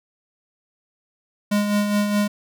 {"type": "tone with tremolo", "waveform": "square", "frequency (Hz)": 206.3, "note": "G#3", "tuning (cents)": -11, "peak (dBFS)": -17, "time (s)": [1.51, 2.28], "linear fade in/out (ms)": 10, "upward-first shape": "sine", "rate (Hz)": 4.8, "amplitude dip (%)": 45, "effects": []}